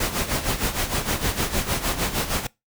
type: noise with tremolo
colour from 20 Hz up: pink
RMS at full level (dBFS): -22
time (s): 0-2.47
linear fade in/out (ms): 5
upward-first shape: sine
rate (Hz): 6.5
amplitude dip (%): 70
effects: noise-tail reverb RT60 0.2 s tail -22 dB re dry